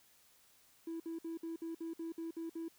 triangle tone bursts, 329.6 Hz, E4, in tune, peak -36 dBFS, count 10, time 0.87-2.683 s, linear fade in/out 5 ms, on 130 ms, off 57 ms, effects tanh soft clip ceiling -35 dBFS + white hiss -67 dBFS RMS until 2.78 s

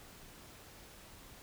silence, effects pink hiss -55 dBFS RMS until 1.42 s

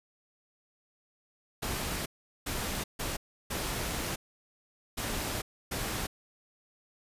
pink noise bursts at uneven times, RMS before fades -34 dBFS, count 6, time 1.62-2.06 / 2.46-2.84 / 2.99-3.17 / 3.5-4.16 / 4.97-5.42 / 5.71-6.07 s, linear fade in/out 10 ms, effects resampled to 32000 Hz

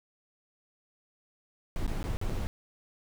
brown noise with dropouts, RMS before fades -31 dBFS, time 1.76-2.47 s, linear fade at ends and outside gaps 0 ms, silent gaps 1.865-1.878 / 2.028-2.04 / 2.17-2.214 / 2.297-2.303 s, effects none

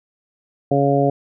harmonic tone, 140 Hz, C#3, 18 cents sharp, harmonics 1 / 2 / 3 / 4 / 5, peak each -20 / -20 / -20 / -20 / -20 dBFS, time 0.71-1.1 s, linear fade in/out 5 ms, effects none

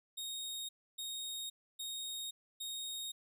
sawtooth tone bursts, 3729 Hz, A#7, in tune, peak -37 dBFS, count 4, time 0.17-3.12 s, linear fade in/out 10 ms, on 520 ms, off 290 ms, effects none

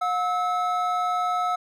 triangle tone pair together, 720 / 1300 Hz, F#5 / E6, -47 / -24 cents, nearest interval minor seventh, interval 1023 cents, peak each -23 dBFS, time 0.01-1.56 s, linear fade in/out 10 ms, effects none

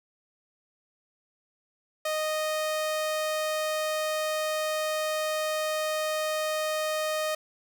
sawtooth tone, 620 Hz, D#5, 6 cents flat, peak -23 dBFS, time 2.05-7.35 s, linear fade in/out 5 ms, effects none

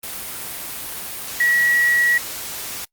sine tone in noise, 1924 Hz, B6, 46 cents flat, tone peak -14 dBFS, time 1.4-2.18 s, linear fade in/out 5 ms, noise white, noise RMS -30 dBFS, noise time 0.03-2.85 s, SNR +13 dB, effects noise-tail reverb RT60 0.1 s tail -25 dB re dry + Opus 32 kbps

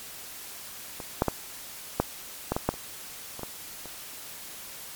clicks, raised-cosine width 1 ms, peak -22 / -7 / -9 / -7 / -11 / -12 / -8 / -27 / -24 / -19 / -27 dBFS, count 11, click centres 1.002 / 1.221 / 1.283 / 2 / 2.52 / 2.565 / 2.69 / 2.74 / 3.394 / 3.433 / 3.857 s, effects white hiss -42 dBFS RMS until 4.95 s + MP3 96 kbps

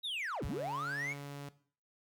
triangle linear two-way sweep, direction down then up, 3908 to 32.88 to 2285 Hz, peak -34 dBFS, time 0.03-1.14 s, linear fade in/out 20 ms, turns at 0.45 s
sawtooth tone, 142.2 Hz, C#3, 45 cents sharp, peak -38 dBFS, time 0.42-1.49 s, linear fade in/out 5 ms
effects noise-tail reverb RT60 0.5 s tail -17 dB re dry

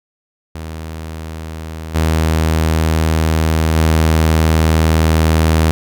sawtooth tone with level steps, 79.8 Hz, D#2, 44 cents sharp, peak -21 / -8 / -6 dBFS, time 0.55-5.71 s, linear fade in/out 0 ms, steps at 1.94 / 3.75 s, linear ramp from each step 20 ms, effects none

